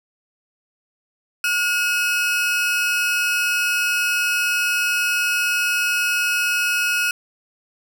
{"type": "tone pair together", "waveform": "40% pulse", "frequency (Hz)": [1437, 2563], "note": ["F6", "E7"], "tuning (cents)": [49, -49], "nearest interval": "minor seventh", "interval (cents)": 1002, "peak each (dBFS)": -20, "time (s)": [1.44, 7.11], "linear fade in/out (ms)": 2, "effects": []}